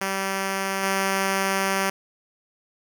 5% pulse tone with level steps, 193.7 Hz, G3, 20 cents flat, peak -13 / -10 dBFS, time 0.01-1.9 s, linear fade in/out 5 ms, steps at 0.83 s, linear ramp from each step 2 ms, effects none

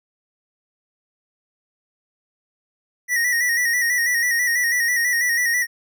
square tone with vibrato, 1912 Hz, A#6, 43 cents sharp, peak -18 dBFS, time 3.08-5.67 s, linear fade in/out 50 ms, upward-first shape square, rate 6.1 Hz, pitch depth 46 cents each way, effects none

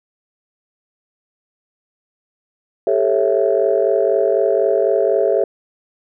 sine chord, A dominant seventh, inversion third, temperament just, 396 / 440 / 550 / 660 Hz, G4 / A4 / C#5 / E5, +18 / 0 / -14 / +2 cents, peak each -18 dBFS, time 2.87-5.44 s, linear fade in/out 2 ms, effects tanh soft clip ceiling -3 dBFS

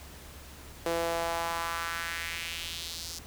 sawtooth tone with high-pass filter sweep, 167.6 Hz, E3, 29 cents sharp, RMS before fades -34 dBFS, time 0.86-3.19 s, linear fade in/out 2 ms, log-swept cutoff 450 to 5400 Hz, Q 2.2, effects added 70 Hz sine -49 dBFS peak until 3.26 s + pink hiss -49 dBFS RMS until 3.26 s

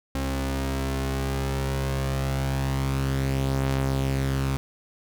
sawtooth tone pair together, 67.27 / 134.4 Hz, C2 / C3, +49 / +47 cents, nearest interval octave, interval 1198 cents, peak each -23 / -23 dBFS, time 0.15-4.57 s, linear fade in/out 0 ms, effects none

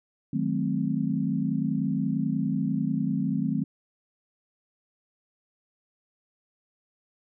sine chord, D# diminished seventh, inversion none, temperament equal with one note detuned, 155.56 / 185 / 216 / 261.6 Hz, D#3 / F#3 / A3 / C4, 0 / 0 / -32 / 0 cents, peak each -30 / -30 / -29 / -29 dBFS, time 0.33-3.64 s, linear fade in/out 5 ms, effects none

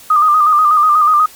sine tone with vibrato, 1221 Hz, D#6, 33 cents flat, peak -7 dBFS, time 0.1-1.26 s, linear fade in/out 5 ms, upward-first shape square, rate 8.2 Hz, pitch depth 45 cents each way, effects white hiss -39 dBFS RMS until 1.35 s + Opus 48 kbps

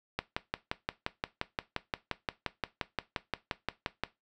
click train, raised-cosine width 0.3 ms, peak -14 dBFS, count 23, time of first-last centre 0.19-4.036 s, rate 5.72 Hz, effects noise-tail reverb RT60 0.2 s tail -17 dB re dry

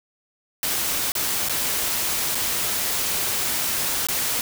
white noise with dropouts, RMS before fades -24 dBFS, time 0.63-4.41 s, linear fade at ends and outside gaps 1 ms, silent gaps 1.12-1.152 / 1.487-1.495 / 2.348-2.353 / 4.07-4.086 s, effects none

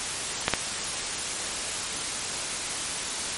clicks, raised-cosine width 0.3 ms, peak -4 dBFS, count 2, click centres 0.481 / 0.537 s, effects white hiss -30 dBFS RMS until 3.37 s + MP3 48 kbps

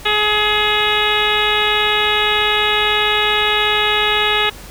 harmonic tone with a mistuned harmonic, 421.6 Hz, G#4, 26 cents sharp, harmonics 1 / 2 / 3 / 4 / 5 / 6 / 7 / 8 / 9, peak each -22 / -22 / -22 / -22 / -22 / -22 / -22 / -22 / -22 dBFS, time 0.05-4.5 s, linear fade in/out 10 ms, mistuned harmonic 7, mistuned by -19 cents, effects added 45 Hz sine -37 dBFS peak until 4.7 s + pink hiss -37 dBFS RMS until 4.7 s

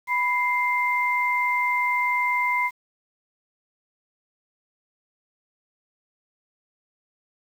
sine tone pair together, 987.8 / 2093 Hz, B5 / C7, 0 / 0 cents, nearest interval octave + minor second, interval 1300 cents, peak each -23 dBFS, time 0.07-2.71 s, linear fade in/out 50 ms, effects 8-bit

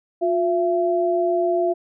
sine tone pair together, 356.3 / 673.2 Hz, F4 / E5, +35 / +36 cents, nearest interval major seventh, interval 1101 cents, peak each -20 dBFS, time 0.21-1.74 s, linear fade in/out 20 ms, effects none

